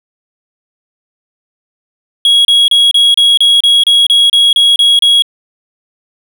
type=tone bursts; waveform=triangle; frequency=3317 Hz; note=G#7; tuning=3 cents flat; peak=-3 dBFS; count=13; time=2.25-5.222 s; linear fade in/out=2 ms; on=200 ms; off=31 ms; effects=none